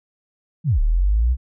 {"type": "linear two-way sweep", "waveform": "sine", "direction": "down then up", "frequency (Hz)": [173.5, 34.85, 64.9], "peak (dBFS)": -14, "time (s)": [0.64, 1.37], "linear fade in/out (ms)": 50, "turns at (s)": 0.8, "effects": []}